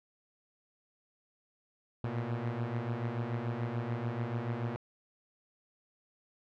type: beating tone pair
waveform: sawtooth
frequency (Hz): 113.9 / 120.8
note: A#2 / B2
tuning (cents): -40 / -38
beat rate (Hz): 6.9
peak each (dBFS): -33 / -31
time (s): 2.04-4.76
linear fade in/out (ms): 0
effects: low-pass 2000 Hz 12 dB/octave